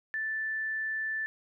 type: tone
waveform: sine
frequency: 1760 Hz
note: A6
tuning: in tune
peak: -30 dBFS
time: 0.14-1.26 s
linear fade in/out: 0 ms
effects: none